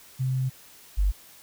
sine tone pair in turn, 130.3 / 48.81 Hz, C3 / G1, -7 / -7 cents, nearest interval octave + perfect fourth, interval 1700 cents, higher first, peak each -23 / -19 dBFS, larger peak second, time 0.19-0.5 / 0.97-1.12 s, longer first, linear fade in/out 20 ms, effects white hiss -51 dBFS RMS until 1.42 s

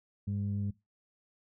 sine tone pair together, 101 / 201.8 Hz, G#2 / G#3, -48 / -49 cents, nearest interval octave, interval 1199 cents, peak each -31 / -35 dBFS, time 0.27-0.71 s, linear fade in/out 10 ms, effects noise-tail reverb RT60 0.2 s tail -19 dB re dry + tanh soft clip ceiling -25 dBFS

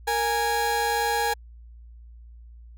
30% pulse tone pair together, 464.2 / 827.1 Hz, A#4 / G#5, -7 / -7 cents, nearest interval minor seventh, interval 1000 cents, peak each -25 / -21 dBFS, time 0.07-1.34 s, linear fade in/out 10 ms, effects added 58 Hz sine -43 dBFS peak until 2.77 s

